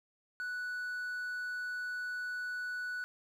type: tone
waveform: triangle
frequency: 1480 Hz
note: F#6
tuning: in tune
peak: -34 dBFS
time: 0.4-3.04 s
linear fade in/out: 0 ms
effects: 11-bit